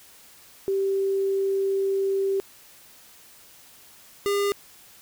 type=tone pair in turn; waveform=sine / square; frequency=390 / 403.5 Hz; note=G4 / G#4; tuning=-9 / -50 cents; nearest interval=minor second; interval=59 cents; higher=second; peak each=-21 / -22 dBFS; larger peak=first; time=0.68-2.4 / 4.26-4.52 s; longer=first; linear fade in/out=0 ms; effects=white hiss -51 dBFS RMS until 5.01 s